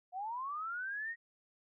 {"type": "linear sweep", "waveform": "sine", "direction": "up", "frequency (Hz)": [705, 1894], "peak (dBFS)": -37, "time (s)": [0.12, 1.16], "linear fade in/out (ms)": 50, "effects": []}